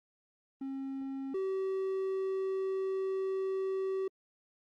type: tone pair in turn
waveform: triangle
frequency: 270 / 382.8 Hz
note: C#4 / G4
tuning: -45 / -41 cents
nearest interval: tritone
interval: 604 cents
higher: second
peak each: -34 / -29 dBFS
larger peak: second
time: 0.61-1.34 / 1.34-4.08 s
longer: second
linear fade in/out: 5 ms
effects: Opus 24 kbps